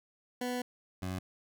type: tone pair in turn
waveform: 20% pulse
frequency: 247.7 / 92.78 Hz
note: B3 / F#2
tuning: +5 / +5 cents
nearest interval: octave + perfect fourth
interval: 1700 cents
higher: first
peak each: -28 / -30 dBFS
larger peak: first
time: 0.41-0.62 / 1.02-1.19 s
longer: first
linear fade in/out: 5 ms
effects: none